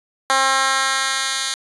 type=tone with high-pass filter sweep; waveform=10% pulse; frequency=267.4 Hz; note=C4; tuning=38 cents sharp; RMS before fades=-19 dBFS; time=0.3-1.54 s; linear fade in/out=0 ms; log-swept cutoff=820 to 3000 Hz; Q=0.9; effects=resampled to 24000 Hz